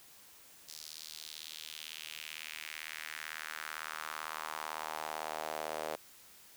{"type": "tone with high-pass filter sweep", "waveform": "sawtooth", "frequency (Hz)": 77.9, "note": "D#2", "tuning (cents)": 3, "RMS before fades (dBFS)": -43, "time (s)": [0.68, 5.96], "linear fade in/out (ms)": 10, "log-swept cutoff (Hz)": [5100, 560], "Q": 2.3, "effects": ["white hiss -58 dBFS RMS until 6.56 s"]}